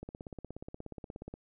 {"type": "click train", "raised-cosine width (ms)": 2, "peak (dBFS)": -29, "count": 23, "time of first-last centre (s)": [0.03, 1.34], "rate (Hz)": 16.8, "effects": []}